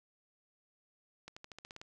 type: accelerating click train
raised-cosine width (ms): 0.2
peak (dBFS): -30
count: 9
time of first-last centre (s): 1.28-1.815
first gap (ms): 85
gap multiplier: 0.93
effects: none